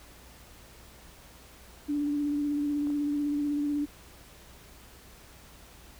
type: tone with vibrato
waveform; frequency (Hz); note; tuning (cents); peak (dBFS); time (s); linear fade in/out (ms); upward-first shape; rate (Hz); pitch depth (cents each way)
sine; 291.2; D4; -15; -26; 1.88-3.86; 20; sine; 16; 22
type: clicks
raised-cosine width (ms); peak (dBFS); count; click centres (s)
1; -32; 2; 2.871 / 2.903
effects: added 60 Hz sine -56 dBFS peak until 5.99 s + pink hiss -53 dBFS RMS until 5.99 s